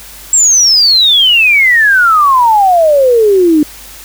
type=exponential sweep; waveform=sine; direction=down; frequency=7700 to 293.7 Hz; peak=-4 dBFS; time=0.33-3.63 s; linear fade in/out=2 ms; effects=added 50 Hz sine -38 dBFS peak until 4.04 s + white hiss -32 dBFS RMS until 4.04 s